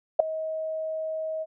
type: tone with ADSR envelope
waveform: sine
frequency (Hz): 634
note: D#5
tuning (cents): +32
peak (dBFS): -9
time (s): 0.19-1.46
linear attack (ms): 10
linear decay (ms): 4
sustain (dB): -19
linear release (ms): 40
effects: none